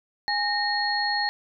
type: tone cluster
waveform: sine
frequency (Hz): 827 / 1845 / 4307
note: G#5 / A#6 / C8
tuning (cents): -8 / -18 / +49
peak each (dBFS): -27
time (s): 0.28-1.29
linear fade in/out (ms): 0
effects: none